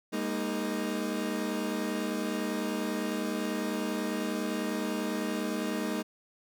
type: chord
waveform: 30% pulse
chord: Ab suspended second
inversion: none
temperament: equal with one note detuned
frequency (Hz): 203.1 / 233.1 / 311.1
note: Ab3 / Bb3 / Eb4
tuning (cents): -38 / 0 / 0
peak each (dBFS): -32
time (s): 0.12-6.03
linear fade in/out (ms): 20
effects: none